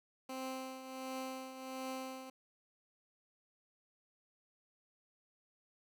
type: tone with tremolo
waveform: 15% pulse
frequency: 261.6 Hz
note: C4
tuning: in tune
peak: -33 dBFS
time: 0.29-2.3 s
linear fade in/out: 5 ms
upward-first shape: triangle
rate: 1.4 Hz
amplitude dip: 65%
effects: none

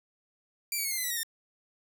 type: tone with pitch steps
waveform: 5% pulse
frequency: 2349 / 2265 / 2184 / 2106 / 2031 / 1958.2 / 1888.2 / 1820.8 Hz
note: D7 / C#7 / C#7 / C7 / B6 / B6 / A#6 / A#6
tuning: 0 / +37 / -26 / +11 / +48 / -15 / +22 / -41 cents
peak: -20 dBFS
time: 0.72-1.232 s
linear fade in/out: 2 ms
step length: 64 ms
effects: none

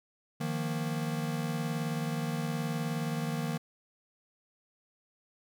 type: chord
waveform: square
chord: Eb suspended second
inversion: none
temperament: equal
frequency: 155.56 / 174.61 / 233.1 Hz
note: Eb3 / F3 / Bb3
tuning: 0 / 0 / 0 cents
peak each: -34 / -39 / -37 dBFS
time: 0.4-3.58 s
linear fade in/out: 10 ms
effects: none

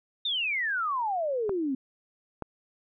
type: exponential sweep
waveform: sine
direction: down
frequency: 3729 to 254.5 Hz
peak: -26 dBFS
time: 0.25-1.75 s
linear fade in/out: 5 ms
type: clicks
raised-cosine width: 1 ms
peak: -19 dBFS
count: 2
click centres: 1.494 / 2.423 s
effects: none

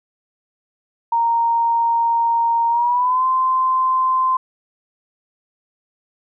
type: tone with pitch glide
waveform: sine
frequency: 929 to 1036.8 Hz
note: A#5 to C6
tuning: -6 to -16 cents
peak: -14 dBFS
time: 1.12-4.37 s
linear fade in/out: 5 ms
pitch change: +190 cents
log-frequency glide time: 2.69-3.25 s
effects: none

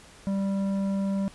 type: tone with tanh clipping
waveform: triangle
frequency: 196 Hz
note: G3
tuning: in tune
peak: -26 dBFS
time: 0.27-1.28 s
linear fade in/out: 0 ms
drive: 14 dB
effects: pink hiss -51 dBFS RMS until 1.34 s + resampled to 24000 Hz

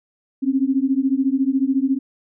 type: beating tone pair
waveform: sine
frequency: 261.6 / 275.6 Hz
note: C4 / C#4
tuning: 0 / -10 cents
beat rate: 14 Hz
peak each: -19 dBFS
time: 0.42-1.99 s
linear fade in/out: 20 ms
effects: none

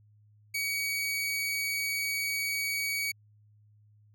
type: tone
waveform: sawtooth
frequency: 2258 Hz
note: C#7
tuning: 31 cents sharp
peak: -26 dBFS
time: 0.54-3.12 s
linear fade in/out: 10 ms
effects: added 105 Hz sine -58 dBFS peak until 4.14 s

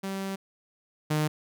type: tone pair in turn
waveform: sawtooth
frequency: 193.9 / 152.72 Hz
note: G3 / D#3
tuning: -19 / -32 cents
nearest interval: major third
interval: 413 cents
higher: first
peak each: -27 / -20 dBFS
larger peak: second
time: 0.03-0.36 / 1.1-1.28 s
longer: first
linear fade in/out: 10 ms
effects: none

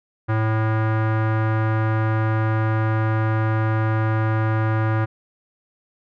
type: tone with low-pass filter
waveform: square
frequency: 110 Hz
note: A2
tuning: in tune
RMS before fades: -20 dBFS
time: 0.28-5.06 s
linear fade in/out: 20 ms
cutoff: 1500 Hz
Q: 2.2
effects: none

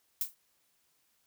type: noise with exponential decay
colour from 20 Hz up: violet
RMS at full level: -28 dBFS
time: 0.21-0.35 s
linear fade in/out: 2 ms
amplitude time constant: 29 ms
effects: white hiss -73 dBFS RMS until 1.26 s

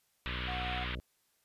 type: band-pass noise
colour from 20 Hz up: white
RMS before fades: -40 dBFS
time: 0.26-0.95 s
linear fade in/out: 0 ms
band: 1000 to 3500 Hz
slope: 48 dB/octave
type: harmonic tone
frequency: 61.74 Hz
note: B1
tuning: in tune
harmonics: 1 / 2 / 3 / 4 / 5 / 6 / 7 / 8 / 9 / 10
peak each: -39 / -45 / -49 / -51 / -53 / -55 / -56 / -57 / -58 / -59 dBFS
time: 0.26-1 s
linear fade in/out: 0 ms
type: tone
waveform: triangle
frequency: 731 Hz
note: F#5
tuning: 21 cents flat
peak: -37 dBFS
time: 0.47-0.85 s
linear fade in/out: 20 ms
effects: white hiss -74 dBFS RMS until 1.44 s + resampled to 32000 Hz

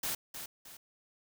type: noise with echo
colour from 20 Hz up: white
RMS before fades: -35 dBFS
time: 0.03-0.15 s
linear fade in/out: 5 ms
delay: 310 ms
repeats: 2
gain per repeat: -8 dB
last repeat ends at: 0.77 s
effects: none

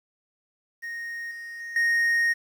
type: tone with level steps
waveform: triangle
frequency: 1861 Hz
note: A#6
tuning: 3 cents flat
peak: -30 / -34 / -32 / -18 dBFS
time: 0.82-2.34 s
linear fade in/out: 20 ms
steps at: 1.31 / 1.6 / 1.76 s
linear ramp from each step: 2 ms
effects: 9-bit

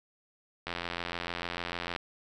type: click train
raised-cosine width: 0.3 ms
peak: -18 dBFS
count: 113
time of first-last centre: 0.67-1.962 s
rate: 86.7 Hz
effects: none

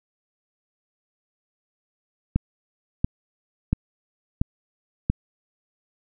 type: click train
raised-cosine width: 5 ms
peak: -7 dBFS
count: 5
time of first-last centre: 2.36-5.1 s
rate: 1.46 Hz
effects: none

